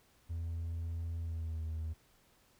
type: tone with pitch glide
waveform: triangle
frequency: 83.4 to 79.77 Hz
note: E2 to D#2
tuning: +21 to +44 cents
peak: -33 dBFS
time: 0.29-1.94 s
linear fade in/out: 20 ms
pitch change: -77 cents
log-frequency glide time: 1.2-1.61 s
effects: tanh soft clip ceiling -30 dBFS + pink hiss -68 dBFS RMS until 2.59 s